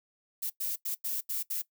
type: noise bursts at uneven times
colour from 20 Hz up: violet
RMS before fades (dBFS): -33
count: 6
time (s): 0.42-0.5 / 0.6-0.76 / 0.85-0.95 / 1.04-1.21 / 1.29-1.43 / 1.5-1.62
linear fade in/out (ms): 10
effects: noise-tail reverb RT60 0.1 s tail -18 dB re dry